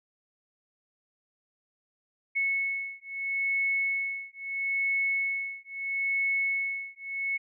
sine beating tone pair, 2200 / 2200.76 Hz, C#7 / C#7, -14 / -13 cents, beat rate 0.76 Hz, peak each -30 dBFS, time 2.35-7.38 s, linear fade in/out 20 ms, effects none

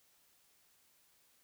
silence, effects white hiss -70 dBFS RMS until 1.43 s

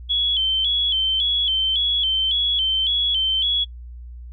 sine tone with vibrato, 3227 Hz, G7, 50 cents sharp, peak -17 dBFS, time 0.09-3.65 s, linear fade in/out 20 ms, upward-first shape square, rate 1.8 Hz, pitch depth 71 cents each way, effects noise-tail reverb RT60 0.1 s tail -25 dB re dry + added 60 Hz sine -34 dBFS peak until 4.32 s

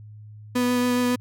35% pulse tone with vibrato, 246.9 Hz, B3, in tune, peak -18 dBFS, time 0.55-1.16 s, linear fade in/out 10 ms, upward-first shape sine, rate 7.2 Hz, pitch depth 10 cents each way, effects added 106 Hz sine -40 dBFS peak until 1.2 s

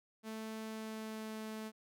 sawtooth tone with pitch glide, 220 to 218.1 Hz, A3 to A3, 0 to -15 cents, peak -38 dBFS, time 0.23-1.72 s, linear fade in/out 50 ms, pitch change -15 cents, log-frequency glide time 0.61-1.39 s, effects none

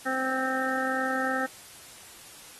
harmonic tone, 261.6 Hz, C4, in tune, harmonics 1 / 2 / 3 / 5 / 6 / 7, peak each -33 / -33 / -33 / -33 / -33 / -33 dBFS, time 0.05-1.47 s, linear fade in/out 20 ms, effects white hiss -48 dBFS RMS until 2.59 s + AAC 32 kbps

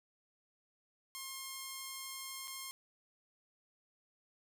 5% pulse tone with dropouts, 1068 Hz, C6, 35 cents sharp, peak -31 dBFS, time 1.15-2.71 s, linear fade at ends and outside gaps 0 ms, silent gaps 2.474-2.479 s, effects none

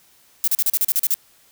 violet noise bursts, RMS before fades -18 dBFS, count 10, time 0.44-1.142 s, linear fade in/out 0 ms, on 36 ms, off 38 ms, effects white hiss -55 dBFS RMS until 1.51 s

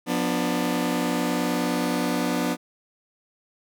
sawtooth chord, B diminished, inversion second, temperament just, 177.8 / 246.9 / 296.3 Hz, F3 / B3 / D4, +31 / 0 / +15 cents, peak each -25 / -22 / -23 dBFS, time 0.06-2.57 s, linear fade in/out 50 ms, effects none

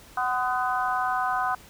harmonic tone with a mistuned harmonic, 249.9 Hz, B3, 21 cents sharp, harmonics 3 / 4 / 5 / 6, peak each -27 / -29 / -29 / -31 dBFS, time 0.17-1.55 s, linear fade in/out 5 ms, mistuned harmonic 4, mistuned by +33 cents, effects pink hiss -50 dBFS RMS until 1.69 s

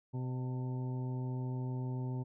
harmonic tone with a mistuned harmonic, 127.6 Hz, C3, 43 cents flat, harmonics 1 / 2 / 3 / 4 / 5 / 6 / 7, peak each -35 / -43 / -48 / -57 / -57 / -61 / -52 dBFS, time 0.13-2.24 s, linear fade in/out 20 ms, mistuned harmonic 5, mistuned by -52 cents, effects none

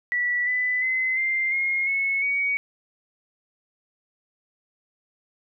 sine tone with pitch steps, 1950 / 1996.7 / 2045 / 2094 / 2144 / 2195 / 2248 Hz, B6 / B6 / C7 / C7 / C7 / C#7 / C#7, -23 / +18 / -40 / +1 / +42 / -18 / +24 cents, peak -21 dBFS, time 0.12-2.57 s, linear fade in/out 0 ms, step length 350 ms, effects none

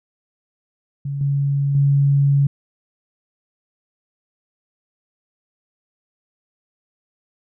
sine tone with level steps, 140.4 Hz, C#3, 22 cents sharp, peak -22 / -16 / -12 dBFS, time 1.05-2.47 s, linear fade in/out 5 ms, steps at 1.21 / 1.75 s, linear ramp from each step 2 ms, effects none

